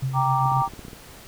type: tone with tremolo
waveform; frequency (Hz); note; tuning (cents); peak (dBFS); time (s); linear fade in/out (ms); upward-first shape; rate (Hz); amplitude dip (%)
sine; 132.3; C3; +20; -21; 0.02-0.62; 10; sine; 7.6; 50
type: chord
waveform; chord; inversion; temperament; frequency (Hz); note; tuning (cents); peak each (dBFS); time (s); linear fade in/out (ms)
sine; G minor; none; equal; 784 / 932.3 / 1174.7; G5 / Bb5 / D6; 0 / 0 / 0; -24; 0.13-0.69; 50
type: clicks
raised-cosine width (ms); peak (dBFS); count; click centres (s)
3; -26; 10; 0.459 / 0.519 / 0.571 / 0.619 / 0.677 / 0.736 / 0.793 / 0.851 / 0.883 / 0.932
effects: pink hiss -45 dBFS RMS until 1.27 s